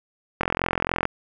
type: click train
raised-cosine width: 0.5 ms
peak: -6 dBFS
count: 29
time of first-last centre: 0.41-1.054 s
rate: 43.5 Hz
effects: none